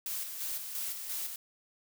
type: noise with tremolo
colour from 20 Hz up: blue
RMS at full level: -36 dBFS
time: 0.06-1.36 s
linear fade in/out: 2 ms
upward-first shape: square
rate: 2.9 Hz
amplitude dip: 45%
effects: none